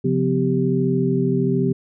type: tone cluster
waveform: sine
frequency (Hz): 136.3 / 177.5 / 250.9 / 391.3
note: C#3 / F3 / B3 / G4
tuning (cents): -29 / +28 / +28 / -3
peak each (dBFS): -22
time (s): 0.04-1.73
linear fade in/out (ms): 10
effects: none